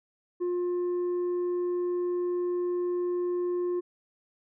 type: tone with tanh clipping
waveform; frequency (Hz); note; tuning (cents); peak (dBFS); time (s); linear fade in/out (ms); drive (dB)
sine; 354.7; F4; +27; -27; 0.4-3.81; 20; 3
effects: none